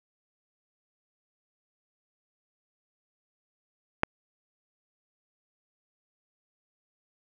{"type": "click", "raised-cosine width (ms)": 0.5, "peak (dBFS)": -6, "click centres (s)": 4.034, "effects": []}